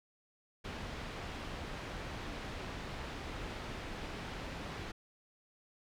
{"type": "low-pass noise", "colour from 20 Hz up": "pink", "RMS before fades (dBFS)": -43, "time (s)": [0.64, 4.92], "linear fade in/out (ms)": 10, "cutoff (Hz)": 3600, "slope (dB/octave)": 12, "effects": []}